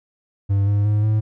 triangle tone with pitch steps, 99.4 / 102.14 / 104.95 / 107.83 Hz, G2 / G#2 / G#2 / A2, +25 / -28 / +19 / -34 cents, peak -13 dBFS, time 0.49-1.21 s, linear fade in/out 20 ms, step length 180 ms, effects none

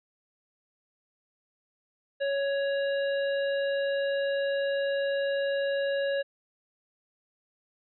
harmonic tone with a mistuned harmonic, 556 Hz, C#5, 5 cents sharp, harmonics 1 / 3 / 5 / 7, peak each -26 / -35 / -42 / -44 dBFS, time 2.2-6.23 s, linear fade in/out 20 ms, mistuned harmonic 5, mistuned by +20 cents, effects none

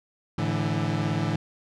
30% pulse tone cluster, 107.9 / 147.8 / 165.4 Hz, A2 / D3 / E3, -33 / +11 / +6 cents, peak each -26 dBFS, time 0.38-1.36 s, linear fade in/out 5 ms, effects low-pass 5000 Hz 12 dB/octave

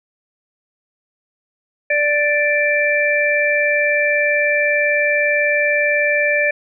harmonic tone, 587.3 Hz, D5, in tune, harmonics 1 / 3 / 4, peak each -18 / -18 / -18 dBFS, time 1.9-6.51 s, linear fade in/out 5 ms, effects none

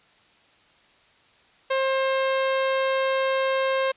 sawtooth tone, 532 Hz, C5, 29 cents sharp, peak -17 dBFS, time 1.7-3.92 s, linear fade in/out 10 ms, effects white hiss -58 dBFS RMS until 3.96 s + resampled to 8000 Hz

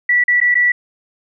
sine tone with dropouts, 1954 Hz, B6, 19 cents flat, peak -10 dBFS, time 0.09-0.72 s, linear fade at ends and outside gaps 5 ms, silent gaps 0.239-0.28 / 0.403-0.413 / 0.544-0.552 s, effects none

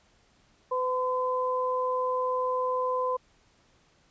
sine tone pair together, 506 / 1019 Hz, B4 / C6, +42 / -46 cents, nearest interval octave, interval 1212 cents, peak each -28 dBFS, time 0.71-3.17 s, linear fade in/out 10 ms, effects pink hiss -64 dBFS RMS until 4.1 s + resampled to 16000 Hz

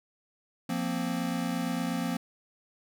square chord, F suspended fourth, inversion none, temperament equal, 174.61 / 233.1 / 261.6 Hz, F3 / Bb3 / C4, 0 / 0 / 0 cents, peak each -34 dBFS, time 0.69-2.17 s, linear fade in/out 5 ms, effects none

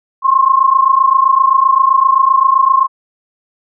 sine tone pair together, 1053 / 1080.7 Hz, C6 / C#6, +11 / -44 cents, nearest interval unison, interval 45 cents, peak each -10 dBFS, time 0.22-2.88 s, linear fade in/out 50 ms, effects none

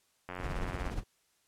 click train, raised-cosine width 0.5 ms, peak -25 dBFS, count 56, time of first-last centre 0.29-0.898 s, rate 90.4 Hz
brown noise with tremolo, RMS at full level -34 dBFS, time 0.38-1.04 s, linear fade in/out 50 ms, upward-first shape sine, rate 17 Hz, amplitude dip 60%
effects white hiss -72 dBFS RMS until 1.47 s + low-pass 11000 Hz 12 dB/octave

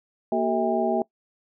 sine tone cluster, 233.4 / 379.8 / 444.4 / 649 / 804 Hz, A#3 / F#4 / A4 / E5 / G5, +2 / +45 / +17 / -27 / +44 cents, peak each -27 / -26 / -31 / -25 / -28 dBFS, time 0.32-1.02 s, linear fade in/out 2 ms, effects noise-tail reverb RT60 0.1 s tail -22 dB re dry

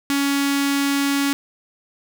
sawtooth tone with notch filter, 280 Hz, C#4, 18 cents sharp, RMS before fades -20 dBFS, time 0.1-1.33 s, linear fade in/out 0 ms, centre 600 Hz, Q 0.62, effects none

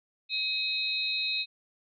sine tone cluster, 2542 / 3764 / 4102 Hz, D#7 / A#7 / C8, +36 / +16 / -35 cents, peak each -32 / -32 / -32 dBFS, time 0.29-1.46 s, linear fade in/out 50 ms, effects none

